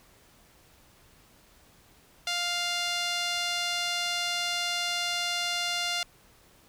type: tone with band-pass filter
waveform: sawtooth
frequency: 700 Hz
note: F5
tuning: 4 cents sharp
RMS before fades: -30 dBFS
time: 2.27-6.03 s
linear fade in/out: 2 ms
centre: 3900 Hz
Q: 1.2
effects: pink hiss -59 dBFS RMS until 6.68 s